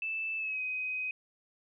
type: tone with pitch glide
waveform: sine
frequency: 2637 to 2515 Hz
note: E7 to D#7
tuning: 0 to +18 cents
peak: -32 dBFS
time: 0.02-1.11 s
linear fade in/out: 2 ms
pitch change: -82 cents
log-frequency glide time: 0.37-0.61 s
effects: none